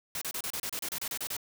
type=noise bursts; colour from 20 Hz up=white; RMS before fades=-35 dBFS; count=13; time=0.15-1.367 s; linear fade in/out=2 ms; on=65 ms; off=31 ms; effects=none